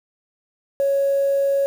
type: tone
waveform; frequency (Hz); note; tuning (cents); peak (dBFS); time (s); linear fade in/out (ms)
sine; 554.4; C#5; 0; -15; 0.8-1.66; 0
effects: tanh soft clip ceiling -12 dBFS + 7-bit